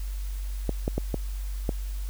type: clicks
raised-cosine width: 2 ms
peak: -13 dBFS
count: 5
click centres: 0.693 / 0.879 / 0.98 / 1.143 / 1.692 s
effects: added 48 Hz sine -29 dBFS peak until 2.09 s + white hiss -49 dBFS RMS until 2.09 s